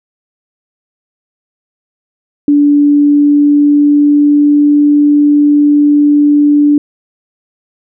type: tone with pitch glide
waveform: sine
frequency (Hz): 290 to 292.5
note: D4 to D4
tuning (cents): -22 to -7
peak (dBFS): -4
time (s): 2.48-6.78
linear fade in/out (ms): 2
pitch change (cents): +15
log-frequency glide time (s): 2.74-4.77
effects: none